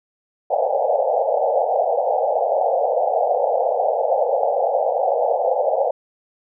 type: band-pass noise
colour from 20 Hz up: pink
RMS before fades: -19 dBFS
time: 0.5-5.91 s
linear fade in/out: 5 ms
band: 480 to 820 Hz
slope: 96 dB/octave
effects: none